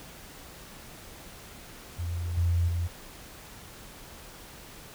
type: tone with level steps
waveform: sine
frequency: 86 Hz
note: F2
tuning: 26 cents flat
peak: -29 / -22 / -26 dBFS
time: 1.98-2.88 s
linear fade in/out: 20 ms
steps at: 2.37 / 2.68 s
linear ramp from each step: 5 ms
effects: pink hiss -47 dBFS RMS until 4.94 s